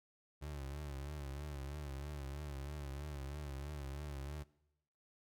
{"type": "tone with vibrato", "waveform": "30% pulse", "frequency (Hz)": 71.2, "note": "C#2", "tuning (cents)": 47, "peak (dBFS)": -40, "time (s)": [0.41, 4.44], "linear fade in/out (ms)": 20, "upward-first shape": "triangle", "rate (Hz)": 3.1, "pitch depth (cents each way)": 110, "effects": ["noise-tail reverb RT60 0.9 s tail -22 dB re dry"]}